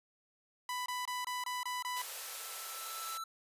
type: tone bursts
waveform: sawtooth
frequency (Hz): 994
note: B5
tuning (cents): +11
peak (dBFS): -32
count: 7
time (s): 0.69-2.018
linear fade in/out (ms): 2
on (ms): 170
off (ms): 23
type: tone with exponential growth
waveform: square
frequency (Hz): 1327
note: E6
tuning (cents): +11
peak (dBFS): -39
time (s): 1.17-3.24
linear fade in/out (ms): 5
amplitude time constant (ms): 450
type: high-pass noise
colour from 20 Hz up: white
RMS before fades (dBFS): -43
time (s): 1.96-3.18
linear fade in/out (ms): 10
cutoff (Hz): 430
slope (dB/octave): 48
effects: resampled to 32000 Hz